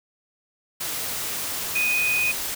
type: tone in noise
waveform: sine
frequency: 2489 Hz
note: D#7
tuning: in tune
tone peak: -20 dBFS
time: 1.75-2.32 s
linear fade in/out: 10 ms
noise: white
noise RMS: -29 dBFS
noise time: 0.8-2.55 s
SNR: +6 dB
effects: none